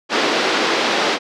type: band-pass noise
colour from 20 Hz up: pink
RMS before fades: -18 dBFS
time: 0.09-1.19 s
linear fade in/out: 50 ms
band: 270 to 5000 Hz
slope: 24 dB/octave
effects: none